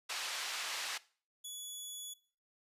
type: band-pass noise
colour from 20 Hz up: white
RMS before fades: -40 dBFS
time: 0.09-0.98 s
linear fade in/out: 10 ms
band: 860 to 4900 Hz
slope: 12 dB/octave
type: tone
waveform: 15% pulse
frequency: 3400 Hz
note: G#7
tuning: 40 cents sharp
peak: -36 dBFS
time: 1.44-2.14 s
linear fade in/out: 10 ms
effects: noise-tail reverb RT60 0.4 s tail -19 dB re dry + resampled to 32000 Hz